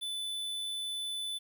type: tone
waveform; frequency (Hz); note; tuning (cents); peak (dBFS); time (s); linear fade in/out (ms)
square; 3499; A7; -10; -35; 0.01-1.39; 20
effects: 11-bit